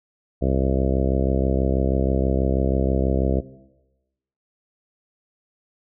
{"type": "harmonic tone", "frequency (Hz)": 66.2, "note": "C2", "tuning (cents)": 21, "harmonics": [1, 2, 3, 4, 5, 6, 7, 8, 9, 10], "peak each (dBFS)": [-22, -25, -27, -28, -29, -30, -30, -31, -32, -32], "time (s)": [0.41, 3.41], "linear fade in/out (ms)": 20, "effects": ["noise-tail reverb RT60 1.0 s tail -17 dB re dry"]}